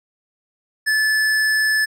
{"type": "tone", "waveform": "square", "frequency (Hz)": 1737, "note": "A6", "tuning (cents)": -23, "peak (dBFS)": -16, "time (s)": [0.86, 1.86], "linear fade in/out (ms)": 20, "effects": ["low-pass 11000 Hz 12 dB/octave"]}